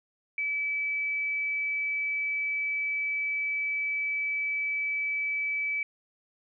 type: tone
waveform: sine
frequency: 2300 Hz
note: D7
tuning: 37 cents flat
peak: -27 dBFS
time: 0.38-5.83 s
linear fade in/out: 2 ms
effects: none